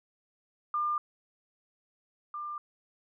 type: tone pair in turn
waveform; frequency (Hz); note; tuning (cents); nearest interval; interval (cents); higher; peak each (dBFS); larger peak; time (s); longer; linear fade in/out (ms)
sine; 1200 / 1194.6; D6 / D6; +37 / +29; unison; 8; first; -27 / -35; first; 0.74-0.98 / 2.34-2.58; neither; 2
effects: none